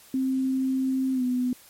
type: tone with pitch glide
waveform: sine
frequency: 262.9 to 250 Hz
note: C4 to B3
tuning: +8 to +21 cents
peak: -22 dBFS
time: 0.14-1.53 s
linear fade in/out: 2 ms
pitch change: -87 cents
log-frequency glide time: 1.13-1.23 s
effects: white hiss -52 dBFS RMS until 1.69 s + MP3 64 kbps